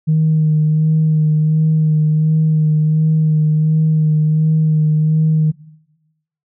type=tone with vibrato; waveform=sine; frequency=155.56 Hz; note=D#3; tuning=in tune; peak=-9 dBFS; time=0.07-5.52 s; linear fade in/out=20 ms; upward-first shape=sine; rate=1.4 Hz; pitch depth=22 cents each way; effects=noise-tail reverb RT60 1.0 s tail -21 dB re dry + tanh soft clip ceiling -6 dBFS

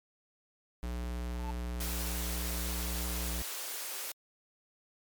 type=tone with pitch glide; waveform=square; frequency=60.2 to 60.58 Hz; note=B1 to B1; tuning=-44 to -33 cents; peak=-35 dBFS; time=0.83-3.42 s; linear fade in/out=0 ms; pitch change=+11 cents; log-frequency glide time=1.95-2.48 s
type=tone with exponential growth; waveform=triangle; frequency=881 Hz; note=A5; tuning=2 cents sharp; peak=-36 dBFS; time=1.23-1.51 s; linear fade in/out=5 ms; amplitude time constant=60 ms
type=high-pass noise; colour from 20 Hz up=white; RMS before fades=-39 dBFS; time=1.8-4.12 s; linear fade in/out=5 ms; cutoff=340 Hz; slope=24 dB/octave
effects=MP3 96 kbps

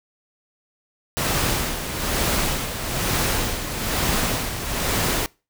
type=noise with tremolo; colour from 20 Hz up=pink; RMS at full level=-21 dBFS; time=1.17-5.26 s; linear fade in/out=0 ms; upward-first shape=sine; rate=1.1 Hz; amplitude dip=60%; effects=noise-tail reverb RT60 0.3 s tail -24 dB re dry

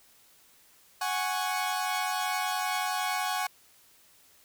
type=chord; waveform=sawtooth; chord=F# suspended second; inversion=none; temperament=equal; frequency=740 / 830.6 / 1108.7 Hz; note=F#5 / G#5 / C#6; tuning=0 / 0 / 0 cents; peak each=-28 / -29 / -30 dBFS; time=1.01-3.47 s; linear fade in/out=5 ms; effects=white hiss -60 dBFS RMS until 4.44 s

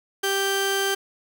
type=tone pair together; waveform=sawtooth; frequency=392 / 1568 Hz; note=G4 / G6; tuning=0 / 0 cents; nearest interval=2 octaves; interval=2400 cents; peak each=-20 dBFS; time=0.23-0.95 s; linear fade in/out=10 ms; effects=none

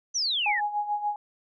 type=exponential sweep; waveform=sine; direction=down; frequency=6220 to 1693 Hz; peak=-24 dBFS; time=0.14-0.61 s; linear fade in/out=20 ms
type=tone with tremolo; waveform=sine; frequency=830.6 Hz; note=G#5; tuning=in tune; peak=-23 dBFS; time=0.46-1.16 s; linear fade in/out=2 ms; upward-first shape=sine; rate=6.9 Hz; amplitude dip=70%
effects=none

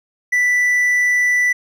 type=tone; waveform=triangle; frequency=1975.5 Hz; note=B6; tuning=in tune; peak=-11 dBFS; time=0.32-1.53 s; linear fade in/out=10 ms; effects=none

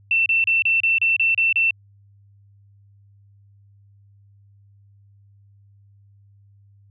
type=tone bursts; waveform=sine; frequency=2685 Hz; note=E7; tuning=31 cents sharp; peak=-15 dBFS; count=9; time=0.11-1.708 s; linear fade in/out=2 ms; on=150 ms; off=31 ms; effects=added 100 Hz sine -50 dBFS peak until 6.9 s

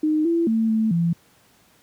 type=tone with pitch steps; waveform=sine; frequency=308.1 / 335.9 / 223.8 / 220.4 / 169 Hz; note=D#4 / E4 / A3 / A3 / E3; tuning=-17 / +33 / +30 / +3 / +43 cents; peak=-17 dBFS; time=0.03-1.13 s; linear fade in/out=5 ms; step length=220 ms; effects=pink hiss -57 dBFS RMS until 1.82 s + high-pass 80 Hz 12 dB/octave

